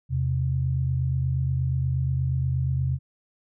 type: tone pair together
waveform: sine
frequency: 82.41 / 130.82 Hz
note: E2 / C3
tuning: 0 / 0 cents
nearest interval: minor sixth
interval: 800 cents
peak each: -27 / -23 dBFS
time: 0.09-2.99 s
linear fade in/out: 50 ms
effects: none